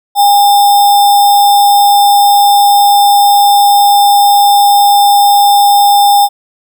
sine tone with sample-and-hold, 811 Hz, G#5, 41 cents flat, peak -3 dBFS, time 0.15-6.29 s, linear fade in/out 50 ms, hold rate 4410 Hz, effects none

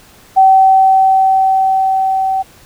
sine tone with level ramp, 766 Hz, G5, 40 cents flat, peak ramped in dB -3 to -12 dBFS, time 0.36-2.43 s, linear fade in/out 20 ms, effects pink hiss -43 dBFS RMS until 2.65 s

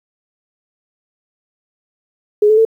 sine tone with pitch steps, 418.4 / 432.4 / 446.9 Hz, G#4 / A4 / A4, +13 / -30 / +27 cents, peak -7 dBFS, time 2.42-2.651 s, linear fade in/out 5 ms, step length 77 ms, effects 8-bit

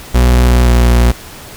40% pulse tone with pitch glide, 61.2 to 59.77 Hz, B1 to A#1, -15 to +44 cents, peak -5 dBFS, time 0.14-1.12 s, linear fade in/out 10 ms, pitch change -41 cents, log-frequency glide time 0.63-0.69 s, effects pink hiss -32 dBFS RMS until 1.56 s

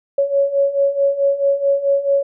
sine beating tone pair, 554.4 / 559 Hz, C#5 / C#5, 0 / +14 cents, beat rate 4.6 Hz, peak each -19 / -15 dBFS, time 0.18-2.23 s, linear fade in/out 5 ms, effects none

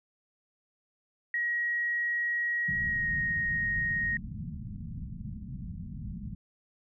sine tone with pitch glide, 1900 to 1869.5 Hz, A#6 to A#6, +33 to +4 cents, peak -27 dBFS, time 1.34-4.17 s, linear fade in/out 2 ms, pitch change -29 cents, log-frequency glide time 2.83-3.1 s
white low-pass noise, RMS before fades -39 dBFS, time 2.68-6.35 s, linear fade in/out 5 ms, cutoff 210 Hz, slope 48 dB/octave
effects none

